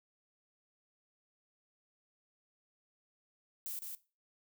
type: noise with echo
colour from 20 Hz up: violet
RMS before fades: -41 dBFS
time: 3.66-3.79 s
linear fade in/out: 0 ms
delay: 160 ms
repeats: 1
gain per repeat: -3 dB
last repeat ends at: 3.95 s
effects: noise-tail reverb RT60 0.3 s tail -18 dB re dry